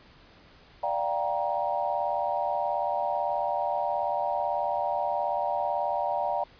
sine chord, G minor seventh, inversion second, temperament just, 588 / 705.6 / 784 / 940.8 Hz, D5 / F5 / G5 / Bb5, +2 / +18 / 0 / +16 cents, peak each -31 dBFS, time 0.83-6.44 s, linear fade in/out 5 ms, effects pink hiss -55 dBFS RMS until 6.59 s + resampled to 11025 Hz

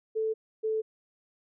sine tone pair in turn, 440 / 438 Hz, A4 / A4, 0 / -8 cents, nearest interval unison, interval 8 cents, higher first, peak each -26 dBFS, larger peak neither, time 0.15-0.34 / 0.63-0.82 s, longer neither, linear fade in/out 20 ms, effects none

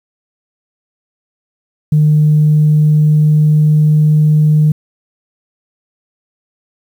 sine tone with pitch glide, 151.7 to 152.58 Hz, D#3 to D#3, -44 to -34 cents, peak -5 dBFS, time 1.92-4.72 s, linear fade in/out 5 ms, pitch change +10 cents, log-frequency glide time 2.26-4.14 s, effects tanh soft clip ceiling -2 dBFS + 7-bit

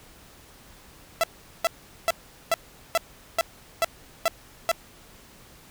sawtooth tone bursts, 666 Hz, E5, 18 cents sharp, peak -15 dBFS, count 9, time 1.21-4.715 s, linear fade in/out 0 ms, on 25 ms, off 410 ms, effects pink hiss -51 dBFS RMS until 5.7 s

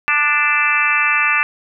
harmonic tone with a mistuned harmonic, 293.7 Hz, D4, in tune, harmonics 3 / 4 / 5 / 6 / 7 / 8 / 9, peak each -28 / -20 / -22 / -20 / -22 / -20 / -18 dBFS, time 0.08-1.43 s, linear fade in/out 0 ms, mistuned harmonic 4, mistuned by +18 cents, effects none

